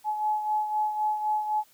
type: beating tone pair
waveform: sine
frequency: 851 / 854.9 Hz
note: G#5 / G#5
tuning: +42 / +50 cents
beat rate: 3.9 Hz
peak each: -25 / -33 dBFS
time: 0.04-1.64 s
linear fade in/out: 50 ms
effects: white hiss -60 dBFS RMS until 1.73 s